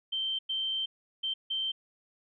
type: tone bursts at uneven times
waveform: sine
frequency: 3123 Hz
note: G7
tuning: 7 cents flat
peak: -29 dBFS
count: 4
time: 0.12-0.39 / 0.49-0.86 / 1.23-1.34 / 1.5-1.72 s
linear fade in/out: 10 ms
effects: none